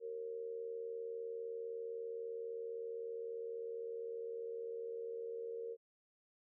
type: tone with amplitude modulation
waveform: sine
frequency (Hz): 461.9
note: A#4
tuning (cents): -16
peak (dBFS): -38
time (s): 0-5.77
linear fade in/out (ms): 50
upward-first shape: sine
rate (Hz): 79.9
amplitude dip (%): 65
effects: none